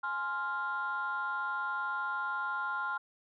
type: chord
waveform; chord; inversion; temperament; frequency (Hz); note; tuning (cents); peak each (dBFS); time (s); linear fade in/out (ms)
sine; F minor; first; just; 838.1 / 1047.7 / 1396.9; Ab5 / C6 / F6; +16 / +2 / 0; -39 / -36 / -33; 0.03-2.98; 10
effects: tanh soft clip ceiling -26 dBFS